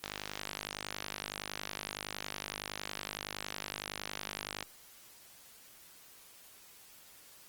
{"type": "click train", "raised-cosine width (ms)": 0.2, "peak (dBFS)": -19, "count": 234, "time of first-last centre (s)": [0.04, 4.627], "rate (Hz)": 50.8, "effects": ["white hiss -57 dBFS RMS until 7.48 s", "Opus 24 kbps"]}